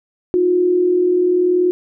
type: tone pair together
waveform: sine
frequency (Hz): 319.4 / 360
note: D#4 / F#4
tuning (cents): +45 / -47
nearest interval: major second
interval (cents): 208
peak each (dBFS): -22 / -12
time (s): 0.34-1.71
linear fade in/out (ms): 0
effects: none